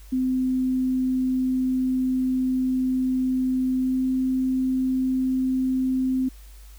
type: tone with pitch glide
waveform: sine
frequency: 257.5 to 259.4 Hz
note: C4 to C4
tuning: -28 to -15 cents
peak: -20 dBFS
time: 0.12-6.29 s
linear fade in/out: 10 ms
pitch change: +13 cents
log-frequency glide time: 3.79-4.05 s
effects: added 50 Hz sine -42 dBFS peak until 6.78 s + white hiss -54 dBFS RMS until 6.78 s